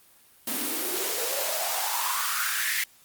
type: noise with high-pass filter sweep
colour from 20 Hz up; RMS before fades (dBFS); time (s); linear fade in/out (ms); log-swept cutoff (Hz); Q
white; -28; 0.47-2.84; 5; 240 to 2000; 5.6
effects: white hiss -57 dBFS RMS until 3.04 s + Opus 32 kbps